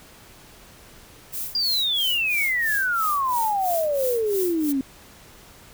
violet noise with tremolo, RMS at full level -29 dBFS, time 1.32-4.73 s, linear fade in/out 20 ms, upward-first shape sine, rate 3 Hz, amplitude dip 90%
sine exponential sweep, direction down, 4873 to 261.6 Hz, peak -20 dBFS, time 1.55-4.81 s, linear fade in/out 2 ms
effects pink hiss -48 dBFS RMS until 5.73 s

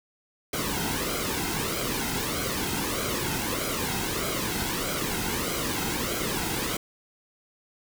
pink noise with flanger, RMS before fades -29 dBFS, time 0.53-6.77 s, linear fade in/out 5 ms, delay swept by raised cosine 1.1 to 1.75 ms, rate 1.6 Hz, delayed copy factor -0.65, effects none

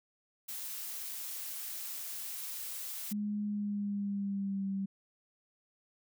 blue noise, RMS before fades -41 dBFS, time 0.48-3.13 s, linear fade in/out 10 ms
sine tone with pitch glide, 207.7 to 194.91 Hz, G#3 to G3, 0 to -10 cents, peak -32 dBFS, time 3.11-4.86 s, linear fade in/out 10 ms, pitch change -110 cents, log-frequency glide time 3.45-4.66 s
effects none

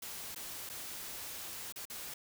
white noise with dropouts, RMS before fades -44 dBFS, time 0.02-2.14 s, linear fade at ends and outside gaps 5 ms, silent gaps 0.348-0.359 / 0.692-0.697 / 1.724-1.759 / 1.854-1.899 s, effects none

